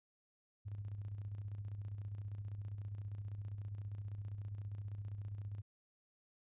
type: tone with tremolo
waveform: sine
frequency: 101.9 Hz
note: G#2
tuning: 32 cents flat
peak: -40 dBFS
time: 0.65-5.62 s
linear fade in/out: 20 ms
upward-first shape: square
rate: 15 Hz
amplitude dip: 45%
effects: resampled to 8000 Hz